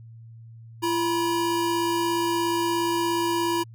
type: tone pair together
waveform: square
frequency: 340.8 / 965.4 Hz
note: F4 / B5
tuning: -42 / -40 cents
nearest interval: octave + tritone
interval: 1802 cents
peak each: -25 / -27 dBFS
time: 0.82-3.64 s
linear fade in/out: 20 ms
effects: added 114 Hz sine -42 dBFS peak until 3.74 s